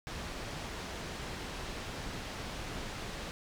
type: low-pass noise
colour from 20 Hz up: pink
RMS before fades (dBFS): -41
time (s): 0.07-3.31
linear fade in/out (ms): 0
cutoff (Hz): 5700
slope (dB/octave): 12
effects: none